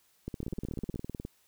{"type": "two click trains", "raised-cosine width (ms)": 3, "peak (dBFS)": [-23, -24], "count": [12, 17], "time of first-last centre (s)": [[0.28, 0.959], [0.43, 1.251]], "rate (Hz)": [16.2, 19.5], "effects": ["white hiss -68 dBFS RMS until 1.47 s"]}